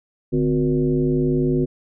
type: tone with frequency modulation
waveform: sine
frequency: 256.5 Hz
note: C4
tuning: 34 cents flat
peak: -16 dBFS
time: 0.32-1.66 s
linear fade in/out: 20 ms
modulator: 109 Hz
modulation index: 1.4
effects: none